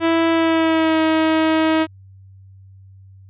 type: tone with pitch glide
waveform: sawtooth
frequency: 329.6 to 318 Hz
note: E4 to D#4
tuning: 0 to +38 cents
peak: -10 dBFS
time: 0-1.87 s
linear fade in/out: 50 ms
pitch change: -62 cents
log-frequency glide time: 0.31-1.01 s
effects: added 96 Hz sine -41 dBFS peak until 3.29 s + resampled to 8000 Hz